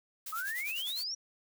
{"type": "noise with tremolo", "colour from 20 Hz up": "blue", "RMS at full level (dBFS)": -40, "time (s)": [0.26, 1.04], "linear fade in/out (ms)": 5, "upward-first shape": "sine", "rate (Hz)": 9.9, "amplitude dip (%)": 75}
{"type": "exponential sweep", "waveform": "sine", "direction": "up", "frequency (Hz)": [1241, 5770], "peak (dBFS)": -34, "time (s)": [0.32, 1.15], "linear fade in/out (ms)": 10}
{"effects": []}